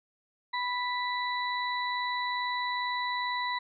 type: harmonic tone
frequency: 987.8 Hz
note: B5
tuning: in tune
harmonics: 1 / 2 / 4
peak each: -31 / -34 / -37 dBFS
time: 0.53-3.59 s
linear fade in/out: 10 ms
effects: none